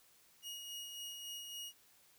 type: tone with tremolo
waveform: sawtooth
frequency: 2879 Hz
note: F#7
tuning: 48 cents flat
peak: -40 dBFS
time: 0.42-1.73 s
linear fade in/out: 50 ms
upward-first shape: sine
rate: 3.6 Hz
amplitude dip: 35%
effects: white hiss -67 dBFS RMS until 2.18 s